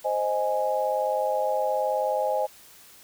sine chord, Ab major, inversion first, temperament equal, 523.3 / 622.3 / 830.6 Hz, C5 / Eb5 / Ab5, 0 / 0 / 0 cents, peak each -27 dBFS, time 0.04-2.47 s, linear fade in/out 20 ms, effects white hiss -51 dBFS RMS until 3.03 s

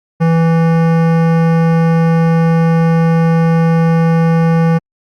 sine tone with hard clipping, 164.81 Hz, E3, in tune, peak -10 dBFS, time 0.2-4.79 s, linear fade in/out 20 ms, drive 17 dB, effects Opus 48 kbps

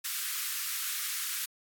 white high-pass noise, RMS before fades -34 dBFS, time 0.04-1.46 s, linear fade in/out 10 ms, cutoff 1200 Hz, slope 48 dB/octave, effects AAC 64 kbps

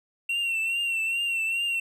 triangle tone with vibrato, 2725 Hz, F7, 43 cents flat, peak -23 dBFS, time 0.29-1.8 s, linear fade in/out 5 ms, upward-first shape triangle, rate 2.4 Hz, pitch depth 57 cents each way, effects none

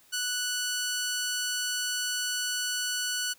10% pulse tone, 1480 Hz, F#6, in tune, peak -20 dBFS, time 0.12-3.34 s, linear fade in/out 20 ms, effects white hiss -60 dBFS RMS until 3.38 s

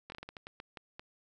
slowing click train, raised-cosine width 0.3 ms, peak -28 dBFS, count 11, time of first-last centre 0.1-0.995 s, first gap 21 ms, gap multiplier 1.3, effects none

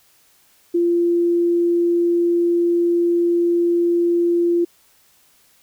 sine tone, 344.4 Hz, F4, 24 cents flat, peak -14 dBFS, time 0.74-4.65 s, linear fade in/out 10 ms, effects white hiss -56 dBFS RMS until 5.62 s

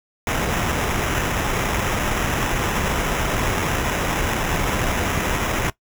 pink noise with sample-and-hold, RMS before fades -22 dBFS, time 0.27-5.7 s, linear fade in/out 2 ms, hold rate 4410 Hz, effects noise-tail reverb RT60 0.1 s tail -18 dB re dry

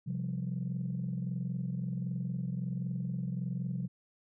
sine chord, C suspended fourth, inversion none, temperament equal, 130.81 / 174.61 / 196 Hz, C3 / F3 / G3, 0 / 0 / 0 cents, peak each -35 / -35 / -40 dBFS, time 0.06-3.88 s, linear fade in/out 20 ms, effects tanh soft clip ceiling -26 dBFS

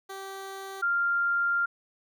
15% pulse / sine tone pair in turn, 388.3 / 1393.8 Hz, G4 / F6, -16 / -4 cents, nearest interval octave + minor seventh, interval 2212 cents, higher second, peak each -31 / -23 dBFS, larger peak second, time 0.09-0.82 / 0.82-1.66 s, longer second, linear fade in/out 10 ms, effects none

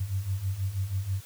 sine beating tone pair, 92.5 / 98.7 Hz, F#2 / G2, 0 / +12 cents, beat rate 6.2 Hz, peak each -33 / -29 dBFS, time 0-1.21 s, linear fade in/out 10 ms, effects white hiss -50 dBFS RMS until 1.25 s

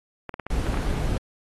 clicks, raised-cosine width 0.5 ms, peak -17 dBFS, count 7, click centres 0.293 / 0.341 / 0.397 / 0.466 / 0.667 / 0.743 / 0.773 s
brown noise, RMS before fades -25 dBFS, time 0.5-1.18 s, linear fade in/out 5 ms
effects AAC 32 kbps

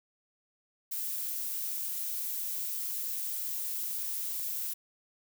violet noise, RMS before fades -35 dBFS, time 0.91-4.74 s, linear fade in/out 10 ms, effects none

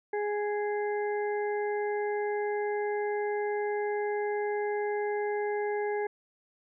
harmonic tone, 415.3 Hz, G#4, in tune, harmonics 1 / 2 / 4 / 5, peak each -29 / -35 / -41 / -43 dBFS, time 0.13-6.07 s, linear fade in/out 5 ms, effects none

